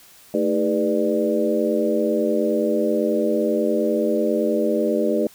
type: tone cluster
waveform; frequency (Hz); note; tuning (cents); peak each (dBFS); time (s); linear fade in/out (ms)
sine; 221.9 / 316.7 / 405.2 / 495.2 / 593; A3 / D#4 / G#4 / B4 / D5; +15 / +31 / -43 / +5 / +17; -24; 0.34-5.27; 2
effects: white hiss -49 dBFS RMS until 5.34 s